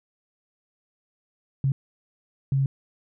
sine tone bursts at uneven times, 136.1 Hz, C#3, 31 cents flat, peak -19 dBFS, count 2, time 1.64-1.72 / 2.52-2.66 s, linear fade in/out 2 ms, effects none

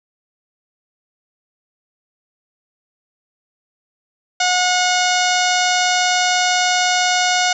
harmonic tone with a mistuned harmonic, 726 Hz, F#5, 33 cents flat, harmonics 1 / 2 / 3 / 4 / 5 / 6 / 7 / 8 / 9 / 10, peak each -18 / -21 / -23 / -24 / -25 / -26 / -26 / -27 / -28 / -28 dBFS, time 4.4-7.53 s, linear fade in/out 5 ms, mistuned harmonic 9, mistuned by -53 cents, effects none

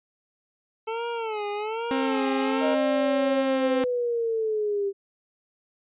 25% pulse tone with vibrato, 439.8 Hz, A4, 1 cent flat, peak -24 dBFS, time 0.87-2.75 s, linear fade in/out 10 ms, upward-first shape sine, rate 1.2 Hz, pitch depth 120 cents each way
sawtooth tone with pitch glide, 266.3 to 264.2 Hz, C4 to C4, +31 to +17 cents, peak -20 dBFS, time 1.91-3.84 s, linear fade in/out 0 ms, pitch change -14 cents, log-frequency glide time 3.43-3.72 s
sine linear sweep, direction down, 622.3 to 392 Hz, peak -23 dBFS, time 2.6-4.93 s, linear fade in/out 50 ms
effects resampled to 8000 Hz

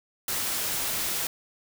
white noise, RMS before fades -29 dBFS, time 0.28-1.27 s, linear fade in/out 2 ms, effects none

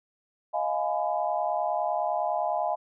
sine chord, F half-diminished seventh, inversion third, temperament just, 628.6 / 698.5 / 838.1 / 1005.8 Hz, Eb5 / F5 / Ab5 / Cb6, +18 / 0 / +16 / +31 cents, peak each -30 / -29 / -30 / -35 dBFS, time 0.53-2.76 s, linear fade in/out 20 ms, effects none

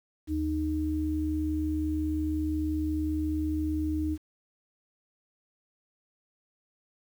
sine tone pair together, 77.12 / 308.5 Hz, D#2 / D#4, -15 / -15 cents, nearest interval 2 octaves, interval 2400 cents, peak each -31 / -28 dBFS, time 0.27-4.18 s, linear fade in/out 50 ms, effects 9-bit

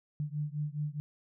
sine beating tone pair, 146.83 / 151.63 Hz, D3 / D#3, 0 / -44 cents, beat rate 4.8 Hz, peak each -35 / -36 dBFS, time 0.2-1 s, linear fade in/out 0 ms, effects none

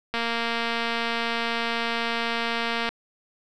click train, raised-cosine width 0.3 ms, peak -11 dBFS, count 639, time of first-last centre 0.14-2.89 s, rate 232 Hz, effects none

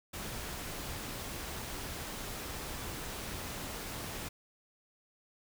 pink noise, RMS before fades -41 dBFS, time 0.13-4.29 s, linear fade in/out 10 ms, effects none

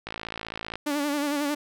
click train, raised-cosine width 0.3 ms, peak -17 dBFS, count 39, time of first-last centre 0.07-0.756 s, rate 55.4 Hz
sawtooth tone with vibrato, 290 Hz, D4, 22 cents flat, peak -21 dBFS, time 0.86-1.55 s, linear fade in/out 10 ms, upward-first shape sine, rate 11 Hz, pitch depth 54 cents each way
effects none

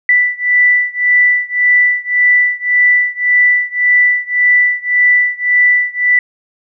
sine beating tone pair, 1975.5 / 1977.3 Hz, B6 / B6, 0 / +2 cents, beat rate 1.8 Hz, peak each -11 / -12 dBFS, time 0.09-6.19 s, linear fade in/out 2 ms, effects none

